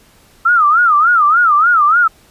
sine tone with vibrato, 1300 Hz, E6, 24 cents flat, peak -7 dBFS, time 0.45-2.08 s, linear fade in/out 10 ms, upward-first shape sine, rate 3.4 Hz, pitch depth 190 cents each way, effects pink hiss -48 dBFS RMS until 2.3 s + resampled to 32000 Hz

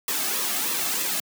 white noise with flanger, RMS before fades -26 dBFS, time 0.08-1.2 s, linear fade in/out 2 ms, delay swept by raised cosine 1.3 to 2.12 ms, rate 3.2 Hz, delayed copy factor -0.6, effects high-pass 200 Hz 12 dB/octave

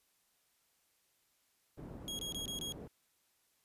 white low-pass noise, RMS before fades -48 dBFS, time 1.77-2.88 s, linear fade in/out 10 ms, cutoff 320 Hz, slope 12 dB/octave
sawtooth tone bursts, 3293 Hz, G#7, 15 cents flat, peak -36 dBFS, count 5, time 2.08-2.722 s, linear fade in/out 0 ms, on 110 ms, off 23 ms
effects white hiss -75 dBFS RMS until 3.64 s + resampled to 32000 Hz

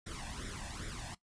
pink noise with flanger, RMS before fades -43 dBFS, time 0.06-1.15 s, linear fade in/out 10 ms, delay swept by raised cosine 0.54 to 1.18 ms, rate 2.5 Hz, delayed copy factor +0.75, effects noise-tail reverb RT60 0.1 s tail -17 dB re dry + resampled to 22050 Hz

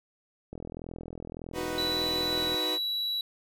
click train, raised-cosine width 2 ms, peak -26 dBFS, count 85, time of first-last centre 0.53-2.544 s, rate 41.7 Hz
sawtooth chord, B major, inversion first, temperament equal, 311.1 / 370 / 493.9 Hz, D#4 / F#4 / B4, 0 / 0 / 0 cents, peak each -32 dBFS, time 1.53-2.79 s, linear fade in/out 50 ms
triangle tone with pitch glide, 3951 to 3919 Hz, B7 to B7, 0 to -14 cents, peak -27 dBFS, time 1.78-3.21 s, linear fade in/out 2 ms, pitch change -14 cents, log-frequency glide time 2.27-2.46 s
effects none

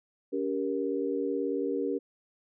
sine chord, G diminished, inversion second, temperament just, 282.2 / 392 / 470.4 Hz, Db4 / G4 / Bb4, +31 / 0 / +16 cents, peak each -32 dBFS, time 0.32-1.99 s, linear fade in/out 20 ms, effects none

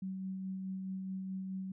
sine tone with tremolo, 189.6 Hz, F#3, 43 cents sharp, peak -36 dBFS, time 0.02-1.72 s, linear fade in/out 5 ms, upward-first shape sine, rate 4.7 Hz, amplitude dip 25%, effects none

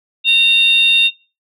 sine tone pair together, 2751 / 3662 Hz, F7 / A#7, -27 / -32 cents, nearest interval perfect fourth, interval 495 cents, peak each -10 dBFS, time 0.24-1.11 s, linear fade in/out 50 ms, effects noise-tail reverb RT60 0.3 s tail -20 dB re dry + tanh soft clip ceiling -3 dBFS

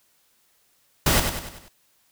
pink noise with echo, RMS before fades -19 dBFS, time 1.06-1.2 s, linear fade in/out 5 ms, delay 97 ms, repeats 5, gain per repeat -6 dB, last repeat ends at 1.685 s, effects white hiss -64 dBFS RMS until 2.11 s

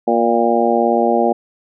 harmonic tone with a mistuned harmonic, 117.6 Hz, A#2, 16 cents sharp, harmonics 2 / 3 / 4 / 5 / 6 / 7, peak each -19 / -19 / -19 / -19 / -19 / -19 dBFS, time 0.07-1.33 s, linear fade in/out 10 ms, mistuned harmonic 7, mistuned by -40 cents, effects none

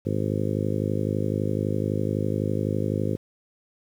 harmonic tone, 51.91 Hz, G#1, in tune, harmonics 2 / 3 / 4 / 5 / 6 / 7 / 8 / 9 / 10, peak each -28 / -30 / -31 / -32 / -33 / -33 / -34 / -35 / -35 dBFS, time 0.05-3.17 s, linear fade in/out 20 ms, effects 9-bit

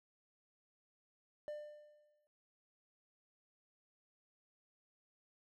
triangle tone with exponential decay, 597 Hz, D5, 28 cents sharp, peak -38 dBFS, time 1.48-2.27 s, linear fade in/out 0 ms, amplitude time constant 170 ms, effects none

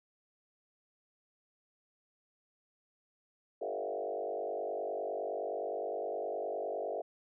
sine tone with frequency modulation, 554.4 Hz, C#5, in tune, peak -34 dBFS, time 3.61-7.02 s, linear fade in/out 10 ms, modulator 49.7 Hz, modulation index 3.3, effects none

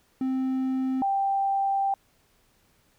triangle / sine tone pair in turn, 261.6 / 786.2 Hz, C4 / G5, 0 / +5 cents, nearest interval octave + perfect fifth, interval 1905 cents, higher second, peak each -22 dBFS, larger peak neither, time 0.21-1.02 / 1.02-1.94 s, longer second, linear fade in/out 2 ms, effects pink hiss -65 dBFS RMS until 2.98 s

